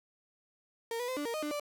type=tone with pitch steps; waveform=35% pulse; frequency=460.6 / 489.4 / 514 / 292.5 / 465.4 / 618 / 297.7 / 586 Hz; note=A#4 / B4 / C5 / D4 / A#4 / D#5 / D4 / D5; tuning=-21 / -16 / -31 / -7 / -3 / -12 / +24 / -4 cents; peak=-32 dBFS; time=0.91-1.598 s; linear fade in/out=2 ms; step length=86 ms; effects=none